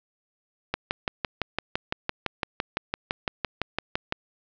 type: click train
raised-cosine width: 0.3 ms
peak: -9 dBFS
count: 21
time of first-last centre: 0.74-4.124 s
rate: 5.91 Hz
effects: low-pass 5000 Hz 12 dB/octave